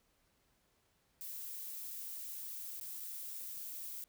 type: noise with dropouts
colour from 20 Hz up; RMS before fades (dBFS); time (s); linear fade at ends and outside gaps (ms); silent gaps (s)
violet; -45; 1.21-4.04; 1; 2.799-2.81 / 2.999-3.003
effects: pink hiss -75 dBFS RMS until 4.08 s